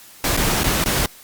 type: noise with dropouts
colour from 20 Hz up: pink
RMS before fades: -19 dBFS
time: 0.24-1.06 s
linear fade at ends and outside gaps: 2 ms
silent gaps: 0.367-0.373 / 0.634-0.641 / 0.841-0.859 s
effects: white hiss -44 dBFS RMS until 1.23 s + Opus 48 kbps